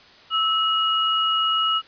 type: tone pair together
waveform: sine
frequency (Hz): 1308 / 2893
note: E6 / F#7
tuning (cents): -14 / -40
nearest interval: octave + major second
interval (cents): 1374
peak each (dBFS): -21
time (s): 0.3-1.82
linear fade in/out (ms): 50
effects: white hiss -49 dBFS RMS until 1.87 s + resampled to 11025 Hz